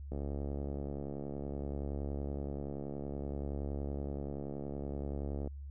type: click train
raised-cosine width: 2 ms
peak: -27 dBFS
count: 379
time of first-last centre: 0.12-5.474 s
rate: 70.6 Hz
effects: added 70 Hz sine -42 dBFS peak until 5.7 s